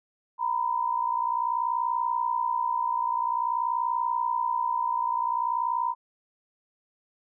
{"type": "tone pair together", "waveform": "sine", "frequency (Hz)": [939.5, 1000], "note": ["A#5", "B5"], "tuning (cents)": [13, 21], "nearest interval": "minor second", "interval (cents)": 108, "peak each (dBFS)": [-27, -27], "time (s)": [0.38, 5.95], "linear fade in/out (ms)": 50, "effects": []}